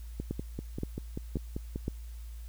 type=two click trains; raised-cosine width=3 ms; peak=-19 / -22 dBFS; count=4 / 9; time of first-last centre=0.31-1.881 / 0.2-1.759 s; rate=1.91 / 5.13 Hz; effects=added 57 Hz sine -40 dBFS peak until 2.48 s + white hiss -60 dBFS RMS until 2.48 s